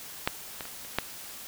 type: clicks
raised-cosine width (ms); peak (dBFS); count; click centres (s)
0.3; -8 / -19 / -25 / -28 / -8; 5; 0.275 / 0.608 / 0.654 / 0.85 / 0.986
effects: white hiss -43 dBFS RMS until 1.47 s